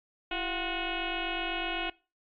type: tone with frequency modulation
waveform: sine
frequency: 1107 Hz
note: C#6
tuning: 3 cents flat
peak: -30 dBFS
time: 0.31-1.9 s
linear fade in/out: 5 ms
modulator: 361 Hz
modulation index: 5.6
effects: noise-tail reverb RT60 0.3 s tail -21 dB re dry + AAC 64 kbps